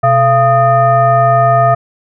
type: tone with frequency modulation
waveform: sine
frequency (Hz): 684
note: F5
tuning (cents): -36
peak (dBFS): -6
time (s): 0.03-1.75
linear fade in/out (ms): 10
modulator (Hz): 558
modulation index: 1
effects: none